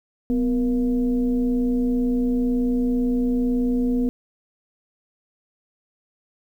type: tone with frequency modulation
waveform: sine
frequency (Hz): 250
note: B3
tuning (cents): +21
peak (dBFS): -18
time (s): 0.3-4.09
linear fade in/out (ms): 0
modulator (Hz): 221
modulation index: 0.58
effects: 9-bit